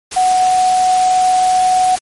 sine tone in noise, 740 Hz, F#5, in tune, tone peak -9 dBFS, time 0.16-1.96 s, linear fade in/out 10 ms, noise white, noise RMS -24 dBFS, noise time 0.11-1.99 s, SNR +12 dB, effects MP3 48 kbps

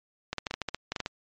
clicks, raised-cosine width 0.2 ms, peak -13 dBFS, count 12, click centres 0.33 / 0.383 / 0.468 / 0.51 / 0.54 / 0.617 / 0.687 / 0.746 / 0.92 / 0.962 / 1.003 / 1.061 s, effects low-pass 6000 Hz 12 dB/octave + MP3 48 kbps

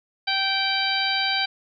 harmonic tone, 778 Hz, G5, 13 cents flat, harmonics 1 / 2 / 3 / 4 / 5 / 6, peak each -28 / -28 / -28 / -28 / -28 / -28 dBFS, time 0.27-1.46 s, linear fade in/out 10 ms, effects none

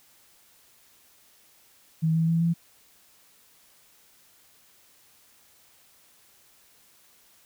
sine tone with pitch steps, 160.5 / 163.02 / 165.59 / 168.19 Hz, E3 / E3 / E3 / E3, -46 / -19 / +8 / +35 cents, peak -20 dBFS, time 2.02-2.54 s, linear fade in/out 20 ms, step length 130 ms, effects white hiss -59 dBFS RMS until 7.45 s

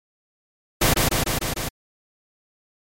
pink noise with echo, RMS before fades -17 dBFS, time 0.81-0.94 s, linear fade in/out 10 ms, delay 150 ms, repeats 5, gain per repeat -2 dB, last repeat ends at 1.69 s, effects MP3 64 kbps

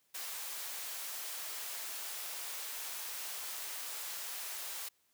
white high-pass noise, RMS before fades -42 dBFS, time 0.14-4.89 s, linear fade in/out 10 ms, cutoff 590 Hz, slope 12 dB/octave, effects white hiss -74 dBFS RMS until 5.13 s + high-pass 60 Hz 12 dB/octave

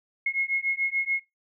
sine beating tone pair, 2162 / 2168.9 Hz, C#7 / C#7, -44 / -38 cents, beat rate 6.9 Hz, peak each -27 dBFS, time 0.26-1.2 s, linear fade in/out 5 ms, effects noise-tail reverb RT60 0.2 s tail -19 dB re dry

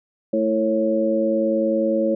harmonic tone with a mistuned harmonic, 110 Hz, A2, in tune, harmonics 2 / 3 / 4 / 5, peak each -23 / -23 / -29 / -20 dBFS, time 0.33-2.15 s, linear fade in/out 5 ms, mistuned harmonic 4, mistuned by +36 cents, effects none

